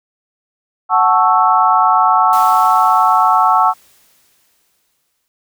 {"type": "chord", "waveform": "sine", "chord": "F# minor seventh", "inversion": "none", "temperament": "equal", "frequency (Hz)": [740, 880, 1108.7, 1318.5], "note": ["F#5", "A5", "C#6", "E6"], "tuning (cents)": [0, 0, 0, 0], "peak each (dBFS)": -14, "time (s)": [0.89, 3.74], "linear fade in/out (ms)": 50}
{"type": "noise with exponential decay", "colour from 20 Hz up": "white", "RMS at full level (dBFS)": -29, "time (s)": [2.33, 5.28], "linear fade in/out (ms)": 0, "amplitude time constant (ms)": 640}
{"effects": []}